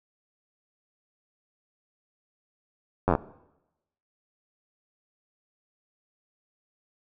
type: slowing click train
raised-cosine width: 1 ms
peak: -8 dBFS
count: 7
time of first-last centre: 3.08-3.152 s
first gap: 10 ms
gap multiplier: 1.07
effects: noise-tail reverb RT60 0.9 s tail -19 dB re dry